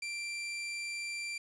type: tone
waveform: sawtooth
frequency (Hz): 2358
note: D7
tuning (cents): +6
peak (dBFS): -33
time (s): 0.02-1.38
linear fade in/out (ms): 5
effects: resampled to 22050 Hz + 10-bit